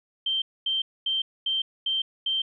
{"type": "tone bursts", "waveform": "sine", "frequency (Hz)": 3136, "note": "G7", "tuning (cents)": 0, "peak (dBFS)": -23, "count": 6, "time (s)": [0.26, 2.42], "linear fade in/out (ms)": 5, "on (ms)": 160, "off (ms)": 240, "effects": []}